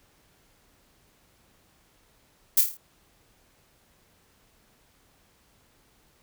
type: noise with echo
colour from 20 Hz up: violet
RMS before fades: -18 dBFS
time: 2.57-2.61 s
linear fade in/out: 5 ms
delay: 27 ms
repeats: 6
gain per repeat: -5 dB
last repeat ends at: 2.772 s
effects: pink hiss -63 dBFS RMS until 6.22 s